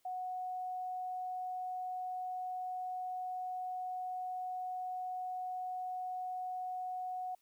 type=tone; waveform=sine; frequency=736 Hz; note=F#5; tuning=9 cents flat; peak=-37 dBFS; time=0.05-7.35 s; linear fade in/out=5 ms; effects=white hiss -75 dBFS RMS until 7.41 s